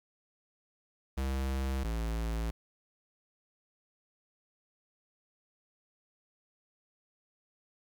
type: tone pair in turn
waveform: square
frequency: 66.6 / 56 Hz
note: C2 / A1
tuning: +31 / +31 cents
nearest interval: minor third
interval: 300 cents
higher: first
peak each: -31 / -32 dBFS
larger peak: first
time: 1.17-1.84 / 1.84-2.51 s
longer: neither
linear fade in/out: 10 ms
effects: 10-bit